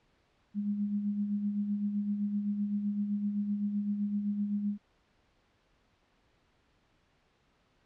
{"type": "tone with tremolo", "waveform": "sine", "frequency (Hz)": 205.1, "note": "G#3", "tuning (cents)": -21, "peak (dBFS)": -27, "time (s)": [0.54, 4.78], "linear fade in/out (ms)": 50, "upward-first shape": "sine", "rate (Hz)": 7.8, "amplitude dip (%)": 50, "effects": ["pink hiss -70 dBFS RMS until 7.85 s", "low-pass 4000 Hz 12 dB/octave"]}